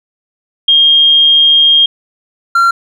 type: tone pair in turn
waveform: sine / triangle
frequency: 3227 / 1373.7 Hz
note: G7 / F6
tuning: +50 / -29 cents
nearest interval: octave + minor third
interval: 1479 cents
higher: first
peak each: -4 dBFS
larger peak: neither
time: 0.68-1.86 / 2.55-2.71 s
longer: first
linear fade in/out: 5 ms
effects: none